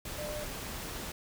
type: tone in noise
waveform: sine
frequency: 599 Hz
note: D5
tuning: 34 cents sharp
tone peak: -38 dBFS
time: 0.18-0.44 s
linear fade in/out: 5 ms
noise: pink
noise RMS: -40 dBFS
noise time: 0.05-1.12 s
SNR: -1 dB
effects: none